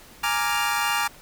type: chord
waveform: 25% pulse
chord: Bb dominant seventh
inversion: third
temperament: equal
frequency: 830.6 / 932.3 / 1174.7 / 1396.9 Hz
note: Ab5 / Bb5 / D6 / F6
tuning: 0 / 0 / 0 / 0 cents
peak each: -24 dBFS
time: 0.23-1.08 s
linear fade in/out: 10 ms
effects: pink hiss -48 dBFS RMS until 1.21 s